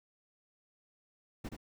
brown noise with echo, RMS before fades -39 dBFS, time 1.44-1.49 s, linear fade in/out 10 ms, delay 76 ms, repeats 1, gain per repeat -4 dB, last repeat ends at 1.566 s, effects none

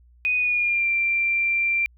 sine tone with pitch glide, 2489 to 2363 Hz, D#7 to D7, 0 to +10 cents, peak -19 dBFS, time 0.25-1.86 s, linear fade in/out 0 ms, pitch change -90 cents, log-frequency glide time 0.36-0.88 s, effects added 60 Hz sine -51 dBFS peak until 1.97 s

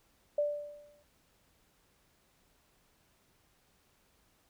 sine tone with exponential decay, 587 Hz, D5, 1 cent flat, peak -25 dBFS, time 0.38-1.03 s, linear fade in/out 5 ms, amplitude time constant 140 ms, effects pink hiss -70 dBFS RMS until 4.49 s

